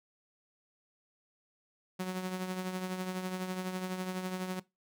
sawtooth tone with tremolo, 184.8 Hz, F#3, 2 cents flat, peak -28 dBFS, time 1.99-4.6 s, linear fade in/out 10 ms, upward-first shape triangle, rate 12 Hz, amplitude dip 55%, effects noise-tail reverb RT60 0.2 s tail -20 dB re dry

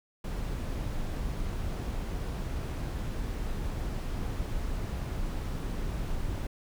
brown noise, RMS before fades -33 dBFS, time 0.24-6.47 s, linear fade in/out 5 ms, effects none

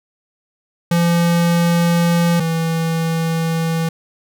square tone pair in turn, 170.8 / 164 Hz, F3 / E3, -38 / -9 cents, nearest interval minor second, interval 71 cents, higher first, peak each -13 / -17 dBFS, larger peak first, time 0.91-2.4 / 2.4-3.89 s, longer neither, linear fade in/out 5 ms, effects none

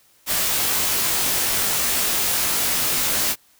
white noise with comb filter, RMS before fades -21 dBFS, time 0.26-3.36 s, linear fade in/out 50 ms, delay 19 ms, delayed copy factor -0.85, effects white hiss -57 dBFS RMS until 3.59 s

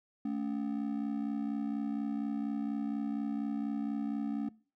triangle ring-modulated tone, 250 Hz, B3, 21 cents sharp, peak -27 dBFS, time 0.25-4.49 s, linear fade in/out 2 ms, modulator 32.1 Hz, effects noise-tail reverb RT60 0.4 s tail -22 dB re dry

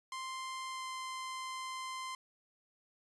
sawtooth tone with pitch glide, 1046.5 to 1040.5 Hz, C6 to C6, 0 to -10 cents, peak -36 dBFS, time 0.12-2.15 s, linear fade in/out 2 ms, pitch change -10 cents, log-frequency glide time 0.7-0.84 s, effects resampled to 24000 Hz

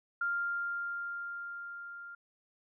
sine tone with level ramp, 1396.9 Hz, F6, in tune, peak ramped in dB -29 to -44 dBFS, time 0.21-2.15 s, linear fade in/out 5 ms, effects none

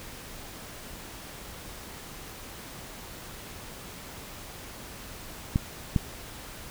clicks, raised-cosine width 5 ms, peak -10 dBFS, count 2, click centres 5.559 / 5.962 s, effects pink hiss -43 dBFS RMS until 6.7 s

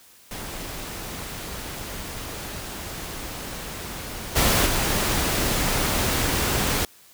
pink noise with level steps, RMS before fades -34 / -19 / -23 dBFS, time 0.31-6.85 s, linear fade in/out 2 ms, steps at 4.35 / 4.65 s, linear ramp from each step 20 ms, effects white hiss -52 dBFS RMS until 7.13 s

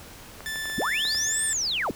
clicks, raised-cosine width 0.5 ms, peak -24 dBFS, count 7, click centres 0.406 / 0.558 / 0.656 / 0.699 / 0.818 / 1.052 / 1.148 s
sawtooth tone, 1760 Hz, A6, in tune, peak -26 dBFS, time 0.46-1.53 s, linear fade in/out 0 ms
sine linear two-way sweep, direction up then down, 141.6 to 8870 to 141.8 Hz, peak -24 dBFS, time 0.78-1.91 s, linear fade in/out 0 ms, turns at 1.45 s
effects pink hiss -45 dBFS RMS until 1.95 s

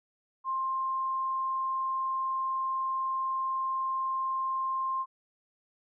sine tone, 1056 Hz, C6, 16 cents sharp, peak -28 dBFS, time 0.44-5.06 s, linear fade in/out 50 ms, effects none

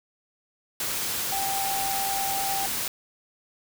sine tone in noise, 784 Hz, G5, in tune, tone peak -28 dBFS, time 1.32-2.66 s, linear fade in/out 2 ms, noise white, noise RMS -29 dBFS, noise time 0.8-2.88 s, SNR -2 dB, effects none

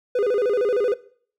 triangle tone with vibrato, 450.9 Hz, A4, 42 cents sharp, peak -16 dBFS, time 0.15-0.94 s, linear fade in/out 5 ms, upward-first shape square, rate 13 Hz, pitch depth 170 cents each way, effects noise-tail reverb RT60 0.5 s tail -18 dB re dry

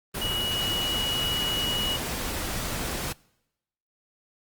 sine tone in noise, 2916 Hz, F#7, 26 cents flat, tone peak -27 dBFS, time 0.21-1.97 s, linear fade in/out 10 ms, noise pink, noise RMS -31 dBFS, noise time 0.14-3.13 s, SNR +1 dB, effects noise-tail reverb RT60 0.9 s tail -25 dB re dry + Opus 32 kbps

